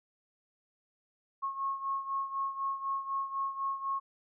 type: beating tone pair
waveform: sine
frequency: 1089 / 1093 Hz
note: C#6 / C#6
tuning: -31 / -25 cents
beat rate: 4 Hz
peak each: -33 / -38 dBFS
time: 1.42-4 s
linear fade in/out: 20 ms
effects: none